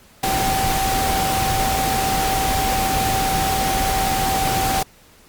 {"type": "tone in noise", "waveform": "sine", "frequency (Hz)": 771, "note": "G5", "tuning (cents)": -29, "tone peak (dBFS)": -20, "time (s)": [0.23, 4.83], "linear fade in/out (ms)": 5, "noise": "pink", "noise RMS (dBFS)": -22, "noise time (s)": [0.23, 4.83], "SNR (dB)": -1, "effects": ["pink hiss -50 dBFS RMS until 5.28 s", "Opus 48 kbps"]}